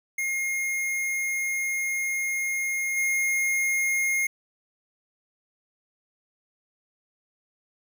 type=tone with level steps; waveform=square; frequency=2139 Hz; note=C7; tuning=38 cents sharp; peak=-26 / -23 dBFS; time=0.18-4.27 s; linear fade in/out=5 ms; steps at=2.96 s; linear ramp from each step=20 ms; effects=none